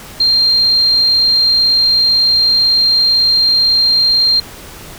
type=tone; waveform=sine; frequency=4186 Hz; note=C8; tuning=in tune; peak=-8 dBFS; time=0.2-4.4 s; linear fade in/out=5 ms; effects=pink hiss -33 dBFS RMS until 4.98 s